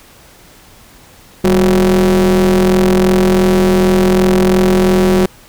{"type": "ring-modulated tone", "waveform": "45% pulse", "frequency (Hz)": 86.1, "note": "F2", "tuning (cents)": -24, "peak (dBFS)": -5, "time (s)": [1.44, 5.26], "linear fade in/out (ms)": 5, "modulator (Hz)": 280, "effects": ["pink hiss -42 dBFS RMS until 5.48 s"]}